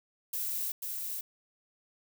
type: noise with echo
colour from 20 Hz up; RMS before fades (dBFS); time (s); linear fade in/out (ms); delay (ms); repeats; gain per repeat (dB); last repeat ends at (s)
violet; -34; 0.33-0.72; 5; 490; 1; -3; 1.21
effects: none